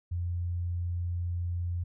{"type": "tone", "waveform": "sine", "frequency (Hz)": 87.31, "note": "F2", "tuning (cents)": 0, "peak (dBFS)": -29, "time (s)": [0.11, 1.84], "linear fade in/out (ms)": 10, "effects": []}